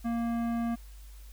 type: tone with tanh clipping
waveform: sine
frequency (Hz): 233.1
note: A#3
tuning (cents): 0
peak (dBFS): -30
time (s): 0.04-0.76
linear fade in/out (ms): 20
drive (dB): 15
effects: added 50 Hz sine -45 dBFS peak until 1.32 s + white hiss -59 dBFS RMS until 1.32 s